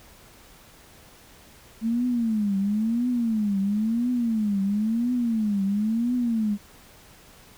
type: tone with vibrato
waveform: sine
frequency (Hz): 220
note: A3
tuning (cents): 0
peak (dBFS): -21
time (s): 1.81-6.58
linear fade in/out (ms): 50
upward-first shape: triangle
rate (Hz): 0.98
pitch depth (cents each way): 230
effects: pink hiss -51 dBFS RMS until 7.57 s